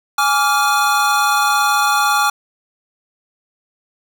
square chord, D diminished, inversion second, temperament equal with one note detuned, 830.6 / 1158.5 / 1396.9 Hz, Ab5 / D6 / F6, 0 / -24 / 0 cents, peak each -18 dBFS, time 0.18-2.3 s, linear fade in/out 5 ms, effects none

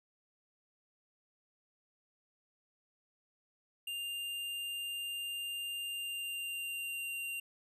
square tone with pitch glide, 2800 to 2773 Hz, F7 to F7, +4 to -13 cents, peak -38 dBFS, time 3.87-7.4 s, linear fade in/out 5 ms, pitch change -17 cents, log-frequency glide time 5.81-7.13 s, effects none

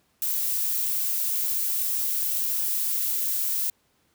violet noise, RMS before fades -26 dBFS, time 0.22-3.7 s, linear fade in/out 2 ms, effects pink hiss -67 dBFS RMS until 4.14 s + high-pass 60 Hz 12 dB/octave

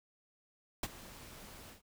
pink noise with ADSR envelope, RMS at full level -34 dBFS, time 0.83-1.82 s, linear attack 4 ms, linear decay 35 ms, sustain -18 dB, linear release 130 ms, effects none

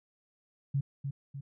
sine tone with echo, 138.59 Hz, C#3, in tune, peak -26 dBFS, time 0.74-0.81 s, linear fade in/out 10 ms, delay 300 ms, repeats 2, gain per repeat -6 dB, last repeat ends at 1.41 s, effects none

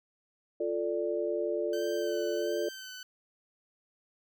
sine chord, D minor, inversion first, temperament equal, 349.2 / 440 / 587.3 Hz, F4 / A4 / D5, 0 / 0 / 0 cents, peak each -33 dBFS, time 0.6-2.69 s, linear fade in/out 5 ms
15% pulse tone with vibrato, 1535 Hz, G6, 37 cents flat, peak -36 dBFS, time 1.73-3.03 s, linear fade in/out 2 ms, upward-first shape sine, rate 1.4 Hz, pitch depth 33 cents each way
effects none

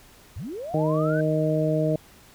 sine linear sweep, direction up, 62.1 to 1568 Hz, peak -31 dBFS, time 0.36-1.21 s, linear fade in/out 5 ms
harmonic tone, 155.56 Hz, D#3, in tune, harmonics 1 / 2 / 3 / 4, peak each -24 / -27 / -28 / -25 dBFS, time 0.74-1.96 s, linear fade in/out 2 ms
effects pink hiss -52 dBFS RMS until 2.34 s

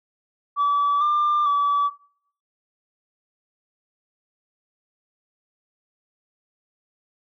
sine tone with pitch steps, 1150 / 1193 / 1149 Hz, D6 / D6 / D6, -37 / +27 / -38 cents, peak -15 dBFS, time 0.56-1.91 s, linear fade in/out 50 ms, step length 450 ms, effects noise-tail reverb RT60 0.7 s tail -24 dB re dry + tanh soft clip ceiling -15 dBFS

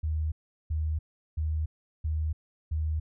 sine tone bursts, 77.9 Hz, D#2, 3 cents sharp, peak -26 dBFS, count 5, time 0.03-3 s, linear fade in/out 10 ms, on 290 ms, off 380 ms, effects none

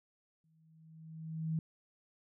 sine tone with exponential growth, 160 Hz, D#3, 49 cents sharp, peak -30 dBFS, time 0.44-1.59 s, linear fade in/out 2 ms, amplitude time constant 250 ms, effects none

